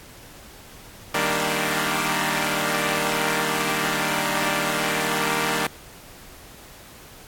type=chord; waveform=5% pulse; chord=Eb major seventh; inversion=none; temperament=equal; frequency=155.56 / 196 / 233.1 / 293.7 Hz; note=Eb3 / G3 / Bb3 / D4; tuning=0 / 0 / 0 / 0 cents; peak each=-16 dBFS; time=1.14-5.67 s; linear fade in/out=5 ms; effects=pink hiss -45 dBFS RMS until 7.27 s + AAC 64 kbps

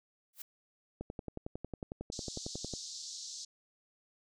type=noise with exponential growth; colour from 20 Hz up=blue; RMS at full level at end=-39 dBFS; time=0.33-0.42 s; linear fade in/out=5 ms; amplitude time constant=19 ms
type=click train; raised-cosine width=2 ms; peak=-26 dBFS; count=20; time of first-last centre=1.01-2.737 s; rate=11 Hz
type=band-pass noise; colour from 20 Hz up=white; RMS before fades=-45 dBFS; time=2.12-3.45 s; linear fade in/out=5 ms; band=3900 to 7100 Hz; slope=48 dB/octave
effects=none

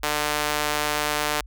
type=tone with high-pass filter; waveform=sawtooth; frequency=149.3 Hz; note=D3; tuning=29 cents sharp; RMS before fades=-25 dBFS; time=0.03-1.41 s; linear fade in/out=5 ms; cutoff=710 Hz; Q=0.64; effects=added 50 Hz sine -40 dBFS peak until 1.46 s

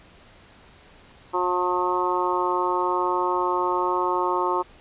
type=harmonic tone; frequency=180.1 Hz; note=F#3; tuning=46 cents flat; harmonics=2 / 3 / 4 / 5 / 6 / 7; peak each=-26 / -32 / -34 / -25 / -26 / -32 dBFS; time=1.33-4.63 s; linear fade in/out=20 ms; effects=pink hiss -51 dBFS RMS until 4.8 s + resampled to 8000 Hz

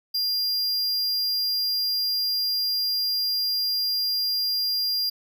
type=tone; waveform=square; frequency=4800 Hz; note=D8; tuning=37 cents sharp; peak=-23 dBFS; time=0.14-5.1 s; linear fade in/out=10 ms; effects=none

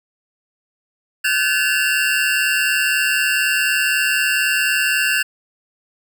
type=tone cluster; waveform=square; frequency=1453 / 1533 / 1718 / 2625 / 2769 Hz; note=F#6 / G6 / A6 / E7 / F7; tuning=-32 / -39 / -42 / -8 / -15 cents; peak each=-29 / -21 / -22 / -28 / -21 dBFS; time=1.24-5.23 s; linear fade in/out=10 ms; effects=none

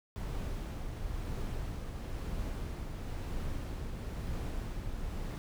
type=noise with tremolo; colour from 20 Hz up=brown; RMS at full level=-36 dBFS; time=0.16-5.38 s; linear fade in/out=0 ms; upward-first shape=triangle; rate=1 Hz; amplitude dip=35%; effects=none

